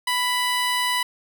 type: tone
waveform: 15% pulse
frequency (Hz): 990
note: B5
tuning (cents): +4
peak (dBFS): -14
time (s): 0.07-1.03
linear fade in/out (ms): 5
effects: none